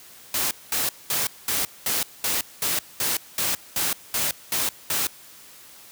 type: noise bursts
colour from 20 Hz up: white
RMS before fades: -24 dBFS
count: 13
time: 0.34-5.07 s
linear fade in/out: 2 ms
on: 170 ms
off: 210 ms
effects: white hiss -47 dBFS RMS until 5.91 s + high-pass 60 Hz 12 dB/octave